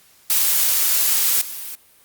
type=noise with level steps; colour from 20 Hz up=blue; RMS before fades=-17 / -31 dBFS; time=0.3-1.75 s; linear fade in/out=0 ms; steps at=1.41 s; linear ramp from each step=5 ms; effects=white hiss -53 dBFS RMS until 2.04 s + Opus 48 kbps